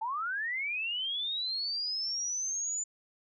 sine linear sweep, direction up, 851 to 7070 Hz, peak -31 dBFS, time 0.01-2.84 s, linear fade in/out 10 ms, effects none

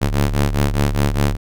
sawtooth ring-modulated tone, 71.9 Hz, D2, 36 cents flat, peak -8 dBFS, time 0.01-1.37 s, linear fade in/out 20 ms, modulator 33.5 Hz, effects none

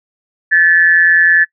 sine tone with amplitude modulation, 1737 Hz, A6, 23 cents flat, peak -3 dBFS, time 0.51-1.45 s, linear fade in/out 20 ms, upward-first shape sine, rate 170 Hz, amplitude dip 65%, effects noise-tail reverb RT60 0.1 s tail -22 dB re dry

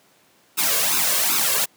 white noise with flanger, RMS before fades -20 dBFS, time 0.57-1.66 s, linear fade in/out 20 ms, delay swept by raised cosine 0.77 to 1.87 ms, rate 2.6 Hz, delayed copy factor +0.75, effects pink hiss -57 dBFS RMS until 1.76 s + high-pass 200 Hz 12 dB/octave

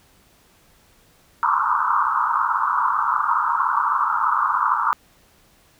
pink band-pass noise, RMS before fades -20 dBFS, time 1.43-4.93 s, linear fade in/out 0 ms, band 910 to 1400 Hz, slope 96 dB/octave, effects pink hiss -56 dBFS RMS until 5.79 s

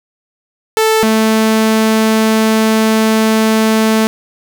sawtooth tone pair in turn, 440 / 220 Hz, A4 / A3, 0 / 0 cents, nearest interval octave, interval 1200 cents, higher first, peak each -5 dBFS, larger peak neither, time 0.77-1.03 / 1.03-4.07 s, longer second, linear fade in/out 0 ms, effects none

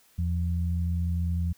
sine tone pair together, 83 / 172.85 Hz, E2 / F3, +12 / -18 cents, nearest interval octave + minor second, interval 1270 cents, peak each -25 / -32 dBFS, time 0.18-1.53 s, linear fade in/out 10 ms, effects white hiss -61 dBFS RMS until 1.57 s

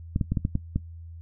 clicks, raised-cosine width 5 ms, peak -12 dBFS, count 7, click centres 0.161 / 0.212 / 0.32 / 0.372 / 0.451 / 0.554 / 0.76 s, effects noise-tail reverb RT60 0.1 s tail -17 dB re dry + added 83 Hz sine -39 dBFS peak until 1.21 s

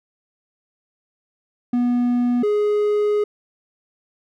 triangle tone pair in turn, 243.7 / 417.2 Hz, B3 / G#4, -23 / +8 cents, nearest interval major sixth, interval 931 cents, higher second, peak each -14 dBFS, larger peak neither, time 1.73-2.43 / 2.43-3.24 s, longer second, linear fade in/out 5 ms, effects none

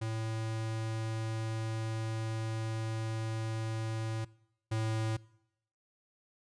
square tone pair in turn, 111.4 / 110.69 Hz, A2 / A2, +22 / +11 cents, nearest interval unison, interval 11 cents, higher first, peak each -34 / -31 dBFS, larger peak second, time 0.01-4.25 / 4.71-5.17 s, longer first, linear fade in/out 10 ms, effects noise-tail reverb RT60 0.8 s tail -22 dB re dry + resampled to 22050 Hz

